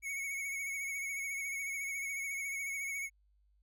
square tone with vibrato, 2217 Hz, C#7, in tune, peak -37 dBFS, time 0.02-3.1 s, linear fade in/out 50 ms, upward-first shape sine, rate 14 Hz, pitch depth 37 cents each way, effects added 50 Hz sine -67 dBFS peak until 3.62 s

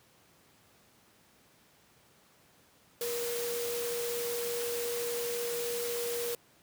sine tone in noise, 475.5 Hz, A#4, 34 cents sharp, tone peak -33 dBFS, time 3.01-6.35 s, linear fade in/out 2 ms, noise white, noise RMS -38 dBFS, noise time 3.01-6.35 s, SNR +2 dB, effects pink hiss -63 dBFS RMS until 6.62 s + high-pass 100 Hz 12 dB/octave

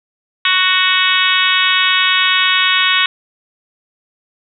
harmonic tone, 370.9 Hz, F#4, 4 cents sharp, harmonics 3 / 4 / 5 / 6 / 7 / 8 / 9 / 10, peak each -19 / -19 / -19 / -19 / -19 / -19 / -19 / -19 dBFS, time 0.45-3.06 s, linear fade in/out 2 ms, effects none

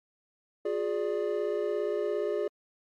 triangle chord, D diminished, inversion first, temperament equal with one note detuned, 358 / 415.3 / 587.3 Hz, F4 / Ab4 / D5, +43 / 0 / 0 cents, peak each -32 / -28 / -32 dBFS, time 0.65-2.48 s, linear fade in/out 5 ms, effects AAC 64 kbps

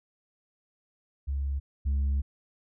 sine tone pair in turn, 69.3 / 69.3 Hz, C#2 / C#2, 0 / 0 cents, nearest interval unison, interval 0 cents, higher neither, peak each -26 / -21 dBFS, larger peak second, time 1.27-1.6 / 1.85-2.22 s, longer second, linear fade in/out 20 ms, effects tanh soft clip ceiling -23 dBFS

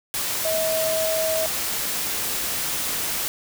sine tone in noise, 640 Hz, D#5, 49 cents sharp, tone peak -22 dBFS, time 0.45-1.46 s, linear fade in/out 0 ms, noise white, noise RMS -26 dBFS, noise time 0.14-3.28 s, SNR +1 dB, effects none

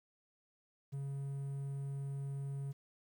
triangle tone with quantisation, 138.59 Hz, C#3, in tune, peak -36 dBFS, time 0.92-2.73 s, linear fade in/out 20 ms, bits 11, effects none

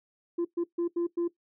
sine tone bursts at uneven times, 343.5 Hz, F4, 29 cents flat, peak -23 dBFS, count 5, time 0.38-0.45 / 0.57-0.64 / 0.78-0.88 / 0.96-1.07 / 1.17-1.28 s, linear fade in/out 10 ms, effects noise-tail reverb RT60 0.1 s tail -17 dB re dry + tanh soft clip ceiling -24 dBFS

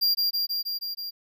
square tone with echo, 4770 Hz, D8, 26 cents sharp, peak -20 dBFS, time 0.01-0.15 s, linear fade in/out 20 ms, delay 160 ms, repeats 6, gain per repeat -2 dB, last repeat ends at 1.11 s, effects none

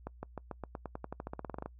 accelerating click train, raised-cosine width 1 ms, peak -25 dBFS, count 20, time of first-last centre 0.07-1.66 s, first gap 160 ms, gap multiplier 0.92, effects noise-tail reverb RT60 0.1 s tail -26 dB re dry + added 60 Hz sine -52 dBFS peak until 1.79 s

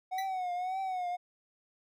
triangle tone with vibrato, 739 Hz, F#5, 2 cents flat, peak -30 dBFS, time 0.11-1.17 s, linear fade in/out 20 ms, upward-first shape triangle, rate 1.8 Hz, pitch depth 85 cents each way
25% pulse tone with exponential decay, 1975.5 Hz, B6, in tune, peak -31 dBFS, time 0.18-0.32 s, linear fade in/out 5 ms, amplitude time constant 29 ms
effects none

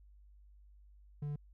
triangle tone, 146.3 Hz, D3, 6 cents flat, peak -34 dBFS, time 1.22-1.36 s, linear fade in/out 5 ms, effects added 50 Hz sine -57 dBFS peak until 1.53 s

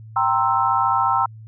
sine chord, C dominant seventh, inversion second, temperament equal, 784 / 932.3 / 1046.5 / 1318.5 Hz, G5 / Bb5 / C6 / E6, 0 / 0 / 0 / 0 cents, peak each -22 / -21 / -22 / -21 dBFS, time 0.16-1.26 s, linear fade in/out 5 ms, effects added 110 Hz sine -37 dBFS peak until 1.47 s

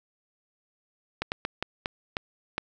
slowing click train, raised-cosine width 0.3 ms, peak -12 dBFS, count 7, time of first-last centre 1.22-2.58 s, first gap 99 ms, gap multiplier 1.33, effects none

